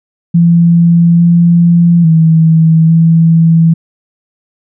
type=tone with pitch steps; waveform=sine; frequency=169.8 / 171.2 / 161.5 / 164.3 Hz; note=F3 / F3 / E3 / E3; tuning=-48 / -34 / -35 / -5 cents; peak=-3 dBFS; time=0.34-3.74 s; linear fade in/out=10 ms; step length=850 ms; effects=none